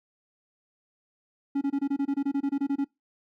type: tone bursts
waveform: triangle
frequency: 278.9 Hz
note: C#4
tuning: 11 cents sharp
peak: -21 dBFS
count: 15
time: 1.55-2.846 s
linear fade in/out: 10 ms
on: 64 ms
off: 24 ms
effects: noise-tail reverb RT60 0.2 s tail -23 dB re dry